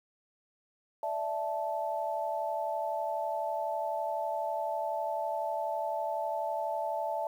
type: chord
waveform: sine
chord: D suspended second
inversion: none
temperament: equal with one note detuned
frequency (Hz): 587.3 / 659.3 / 874.4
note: D5 / E5 / A5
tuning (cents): 0 / 0 / -11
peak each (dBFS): -37 / -34 / -34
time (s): 1.03-7.27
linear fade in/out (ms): 2
effects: 10-bit